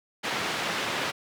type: band-pass noise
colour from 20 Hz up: white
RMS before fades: -30 dBFS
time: 0.23-1.12 s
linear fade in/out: 20 ms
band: 150 to 2800 Hz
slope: 12 dB/octave
effects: none